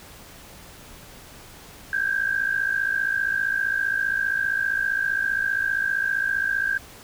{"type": "tone pair together", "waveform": "sine", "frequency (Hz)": [1564.8, 1620], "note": ["G6", "G#6"], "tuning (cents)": [-4, -43], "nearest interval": "minor second", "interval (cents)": 61, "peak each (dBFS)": -24, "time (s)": [1.93, 6.78], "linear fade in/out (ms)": 2, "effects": ["pink hiss -45 dBFS RMS until 7.03 s"]}